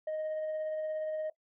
sine tone with tremolo, 622.3 Hz, D#5, in tune, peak -29 dBFS, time 0.07-1.3 s, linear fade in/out 5 ms, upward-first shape sine, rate 17 Hz, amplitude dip 25%, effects noise-tail reverb RT60 0.1 s tail -19 dB re dry + tanh soft clip ceiling -31 dBFS

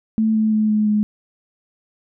sine tone with pitch steps, 220 / 217.6 / 215.2 / 212.9 / 210.6 Hz, A3 / A3 / A3 / G#3 / G#3, 0 / -19 / -38 / +43 / +24 cents, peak -14 dBFS, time 0.18-1.03 s, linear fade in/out 0 ms, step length 170 ms, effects none

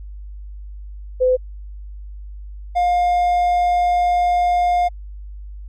sine / triangle tone pair in turn, 509 / 708.9 Hz, C5 / F5, -48 / +26 cents, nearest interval tritone, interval 574 cents, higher second, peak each -12 dBFS, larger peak neither, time 1.2-1.37 / 2.75-4.89 s, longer second, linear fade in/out 20 ms, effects added 50 Hz sine -31 dBFS peak until 5.68 s

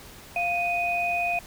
sine tone pair together, 698.5 / 2489 Hz, F5 / D#7, 0 / 0 cents, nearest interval octave + minor seventh, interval 2200 cents, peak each -26 dBFS, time 0.36-1.39 s, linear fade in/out 2 ms, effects pink hiss -46 dBFS RMS until 1.46 s

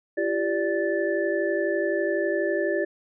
sine tone cluster, 341 / 393 / 586 / 1750 Hz, F4 / G4 / D5 / A6, -41 / +4 / -4 / -10 cents, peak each -27 / -27 / -27 / -31 dBFS, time 0.17-2.85 s, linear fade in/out 10 ms, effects none

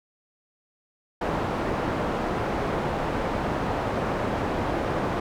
white low-pass noise, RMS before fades -27 dBFS, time 1.21-5.2 s, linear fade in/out 5 ms, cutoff 810 Hz, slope 12 dB/octave, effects none

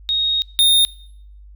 sine / square tone pair in turn, 3742 / 3671 Hz, A#7 / A#7, +6 / -27 cents, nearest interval unison, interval 33 cents, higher first, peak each -16 / -11 dBFS, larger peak second, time 0.09-0.42 / 0.59-0.85 s, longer first, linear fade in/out 0 ms, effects noise-tail reverb RT60 0.7 s tail -23 dB re dry + added 50 Hz sine -39 dBFS peak until 1.55 s

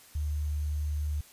sine tone with sample-and-hold, 74.6 Hz, D2, 28 cents sharp, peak -28 dBFS, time 0.15-1.21 s, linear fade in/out 5 ms, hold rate 6300 Hz, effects white hiss -55 dBFS RMS until 1.32 s + resampled to 32000 Hz

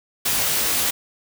white noise with comb filter, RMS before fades -21 dBFS, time 0.25-0.91 s, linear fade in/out 10 ms, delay 19 ms, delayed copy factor +0.85, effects none

